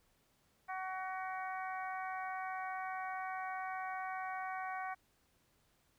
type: harmonic tone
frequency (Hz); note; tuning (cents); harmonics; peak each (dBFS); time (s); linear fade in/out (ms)
375.2; F#4; +24; 2 / 3 / 4 / 5 / 6; -41 / -45 / -47 / -49 / -51; 0.68-4.95; 20
effects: pink hiss -74 dBFS RMS until 5.98 s